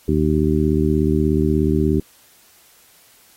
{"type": "harmonic tone", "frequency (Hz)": 76.7, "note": "D#2", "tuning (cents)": -24, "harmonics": [1, 2, 3, 4, 5], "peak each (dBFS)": [-21, -21, -21, -21, -21], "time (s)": [0.08, 2], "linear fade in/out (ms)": 5, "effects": ["white hiss -52 dBFS RMS until 3.36 s", "AAC 48 kbps"]}